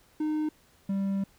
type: tone pair in turn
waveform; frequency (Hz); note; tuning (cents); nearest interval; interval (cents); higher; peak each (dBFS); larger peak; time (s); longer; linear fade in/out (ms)
triangle; 306.9 / 195.98; D#4 / G3; -24 / 0; minor sixth; 776; first; -24; neither; 0.2-0.49 / 0.89-1.24; second; 5
effects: pink hiss -62 dBFS RMS until 1.38 s